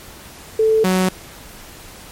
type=tone pair in turn; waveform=sine / sawtooth; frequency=440 / 185.8 Hz; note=A4 / F#3; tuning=0 / +7 cents; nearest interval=octave + minor third; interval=1493 cents; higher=first; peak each=-11 / -10 dBFS; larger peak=second; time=0.59-0.84 / 0.84-1.09 s; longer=neither; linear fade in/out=5 ms; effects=pink hiss -39 dBFS RMS until 2.11 s + MP3 64 kbps